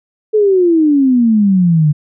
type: exponential sweep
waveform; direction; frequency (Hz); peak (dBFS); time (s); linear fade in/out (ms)
sine; down; 438.5 to 145.2; -7; 0.33-1.93; 20
effects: none